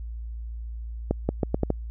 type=accelerating click train; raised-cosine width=2 ms; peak=-9 dBFS; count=6; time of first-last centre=1.11-1.703 s; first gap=180 ms; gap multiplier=0.79; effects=added 57 Hz sine -32 dBFS peak until 1.9 s